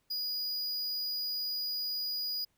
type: tone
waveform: square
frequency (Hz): 4909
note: D#8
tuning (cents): -24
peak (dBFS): -33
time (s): 0.1-2.45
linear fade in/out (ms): 10
effects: pink hiss -75 dBFS RMS until 2.57 s